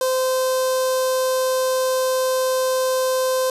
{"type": "tone with notch filter", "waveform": "sawtooth", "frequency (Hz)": 517, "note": "C5", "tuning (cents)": -21, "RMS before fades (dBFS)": -20, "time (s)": [0.01, 3.5], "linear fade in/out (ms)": 2, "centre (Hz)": 2200, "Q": 0.69, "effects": ["resampled to 32000 Hz", "7-bit"]}